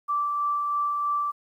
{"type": "tone with tremolo", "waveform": "sine", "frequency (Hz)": 1167, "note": "D6", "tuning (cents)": -11, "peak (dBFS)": -22, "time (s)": [0.08, 1.32], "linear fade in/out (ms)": 20, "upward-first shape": "sine", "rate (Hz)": 3.1, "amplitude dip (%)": 25, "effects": ["10-bit"]}